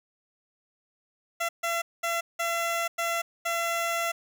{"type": "tone bursts at uneven times", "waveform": "15% pulse", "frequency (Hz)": 677, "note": "E5", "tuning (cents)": 46, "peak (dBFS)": -20, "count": 6, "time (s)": [[1.4, 1.49], [1.63, 1.82], [2.03, 2.21], [2.39, 2.88], [2.98, 3.22], [3.45, 4.12]], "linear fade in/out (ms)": 10, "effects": []}